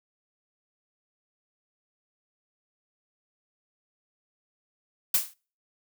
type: noise with exponential decay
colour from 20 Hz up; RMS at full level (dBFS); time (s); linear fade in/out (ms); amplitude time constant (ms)
blue; -18; 5.14-5.34; 5; 42
effects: noise-tail reverb RT60 0.4 s tail -26 dB re dry